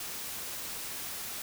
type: noise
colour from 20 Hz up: white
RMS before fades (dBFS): -39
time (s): 0-1.42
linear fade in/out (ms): 2
effects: none